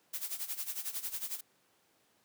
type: noise with tremolo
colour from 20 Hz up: blue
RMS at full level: -36 dBFS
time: 0.13-1.41 s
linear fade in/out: 10 ms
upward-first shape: sine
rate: 11 Hz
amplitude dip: 80%
effects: pink hiss -70 dBFS RMS until 2.24 s + high-pass 200 Hz 12 dB/octave